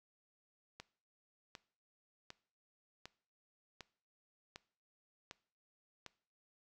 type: click train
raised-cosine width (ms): 0.2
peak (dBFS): -30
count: 8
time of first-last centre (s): 0.8-6.063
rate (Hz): 1.33
effects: noise-tail reverb RT60 0.5 s tail -20 dB re dry